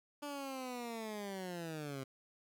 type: linear sweep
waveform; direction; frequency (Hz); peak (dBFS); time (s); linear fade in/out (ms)
15% pulse; down; 293.7 to 130.81; -35; 0.22-2.04; 10
effects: none